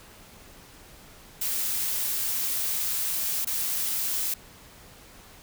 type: noise with dropouts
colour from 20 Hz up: blue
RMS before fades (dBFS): -28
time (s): 1.41-4.34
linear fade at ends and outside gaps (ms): 5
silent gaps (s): 3.448-3.47
effects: pink hiss -50 dBFS RMS until 5.42 s